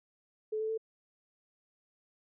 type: tone with pitch steps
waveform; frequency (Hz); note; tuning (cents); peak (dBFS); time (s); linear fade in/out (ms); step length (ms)
sine; 432.3 / 438.1 / 443.9; A4 / A4 / A4; -31 / -7 / +15; -31; 0.52-0.778; 10; 86
effects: none